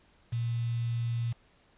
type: tone with quantisation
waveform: sine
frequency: 117.4 Hz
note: A#2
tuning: 13 cents sharp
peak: -28 dBFS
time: 0.32-1.33 s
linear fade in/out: 10 ms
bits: 8
effects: pink hiss -64 dBFS RMS until 1.77 s + resampled to 8000 Hz